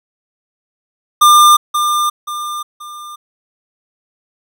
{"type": "tone with echo", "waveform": "square", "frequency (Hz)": 1199, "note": "D6", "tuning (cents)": 36, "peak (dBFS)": -5, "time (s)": [1.21, 1.57], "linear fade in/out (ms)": 10, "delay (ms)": 530, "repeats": 3, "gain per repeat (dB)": -8, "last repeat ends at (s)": 3.16, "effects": []}